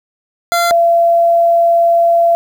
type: tone pair in turn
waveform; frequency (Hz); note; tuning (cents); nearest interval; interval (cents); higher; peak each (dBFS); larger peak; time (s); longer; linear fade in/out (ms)
25% pulse / sine; 688 / 679.7; F5 / F5; -26 / -47; unison; 21; first; -7; neither; 0.52-0.71 / 0.71-2.35; second; 0
effects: 7-bit